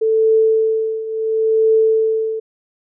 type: tone with tremolo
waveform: sine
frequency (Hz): 442.1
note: A4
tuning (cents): +8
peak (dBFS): -9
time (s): 0.01-2.4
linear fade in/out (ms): 10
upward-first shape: triangle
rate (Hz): 0.72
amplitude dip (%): 80
effects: none